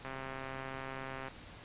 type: click train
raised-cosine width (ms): 0.5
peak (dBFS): -27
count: 165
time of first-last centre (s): 0.05-1.283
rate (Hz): 133
effects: pink hiss -52 dBFS RMS until 1.64 s + resampled to 8000 Hz